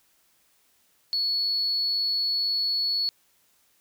sine tone, 4398 Hz, C#8, 14 cents flat, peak -22 dBFS, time 1.13-3.09 s, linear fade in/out 0 ms, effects tanh soft clip ceiling -18 dBFS + white hiss -65 dBFS RMS until 3.8 s

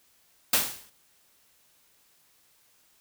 white noise with exponential decay, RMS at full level -19 dBFS, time 0.53-0.9 s, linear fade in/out 5 ms, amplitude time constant 79 ms, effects white hiss -64 dBFS RMS until 3 s

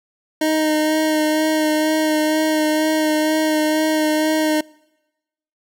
25% pulse tone with vibrato, 310 Hz, D#4, 6 cents flat, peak -12 dBFS, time 0.41-4.61 s, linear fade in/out 5 ms, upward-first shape sine, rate 2.1 Hz, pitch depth 17 cents each way, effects noise-tail reverb RT60 1.0 s tail -25 dB re dry

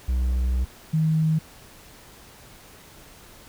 triangle / sine tone pair in turn, 62.7 / 157.99 Hz, B1 / D#3, +27 / +27 cents, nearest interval octave + major third, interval 1600 cents, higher second, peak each -18 dBFS, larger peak neither, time 0.08-0.65 / 0.93-1.39 s, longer first, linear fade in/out 10 ms, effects pink hiss -48 dBFS RMS until 3.48 s

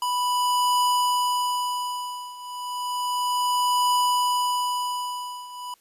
square tone with tremolo, 987.8 Hz, B5, in tune, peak -19 dBFS, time 0.02-5.74 s, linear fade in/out 2 ms, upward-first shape triangle, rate 0.32 Hz, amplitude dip 90%, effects white hiss -62 dBFS RMS until 5.8 s + resampled to 32000 Hz

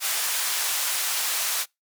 white band-pass noise, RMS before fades -26 dBFS, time 0-1.66 s, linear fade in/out 50 ms, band 830 to 14000 Hz, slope 12 dB/octave, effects noise-tail reverb RT60 0.2 s tail -26 dB re dry

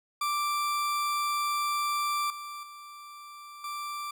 40% pulse tone with level steps, 1174.7 Hz, D6, in tune, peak -26 / -37 / -43 / -33 dBFS, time 0.21-4.11 s, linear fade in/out 5 ms, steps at 2.3 / 2.63 / 3.64 s, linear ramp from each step 2 ms, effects none

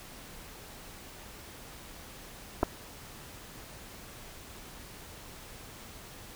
clicks, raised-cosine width 1 ms, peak -12 dBFS, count 2, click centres 2.63 / 2.633 s, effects pink hiss -48 dBFS RMS until 6.35 s

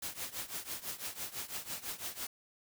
white noise with tremolo, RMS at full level -38 dBFS, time 0.02-2.27 s, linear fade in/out 5 ms, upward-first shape triangle, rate 6 Hz, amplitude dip 90%, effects none

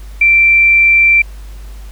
sine tone, 2349 Hz, D7, in tune, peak -5 dBFS, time 0.21-1.22 s, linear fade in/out 5 ms, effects added 50 Hz sine -27 dBFS peak until 1.91 s + pink hiss -43 dBFS RMS until 1.91 s

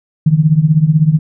sine tone with tremolo, 155.56 Hz, D#3, in tune, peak -3 dBFS, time 0.26-1.19 s, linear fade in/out 5 ms, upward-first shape triangle, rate 16 Hz, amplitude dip 90%, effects none

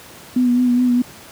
sine tone with vibrato, 246.9 Hz, B3, in tune, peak -12 dBFS, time 0.36-1.02 s, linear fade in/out 5 ms, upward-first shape sine, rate 4.8 Hz, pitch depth 30 cents each way, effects pink hiss -40 dBFS RMS until 1.31 s + high-pass 100 Hz 12 dB/octave

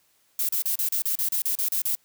violet noise bursts, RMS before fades -25 dBFS, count 12, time 0.39-1.952 s, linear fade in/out 2 ms, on 99 ms, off 34 ms, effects white hiss -65 dBFS RMS until 2.04 s

